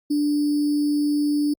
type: tone with sample-and-hold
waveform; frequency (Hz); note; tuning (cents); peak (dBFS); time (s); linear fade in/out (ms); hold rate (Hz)
sine; 293.7; D4; 0; -18; 0.1-1.54; 10; 4900
effects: Opus 48 kbps